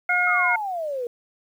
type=harmonic tone; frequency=717 Hz; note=F5; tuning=45 cents sharp; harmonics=1 / 2 / 3; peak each=-25 / -22 / -21 dBFS; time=0.09-0.56 s; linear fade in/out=5 ms
type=exponential sweep; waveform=sine; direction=down; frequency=1318.5 to 466.2 Hz; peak=-25 dBFS; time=0.27-1.07 s; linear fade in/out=2 ms
effects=9-bit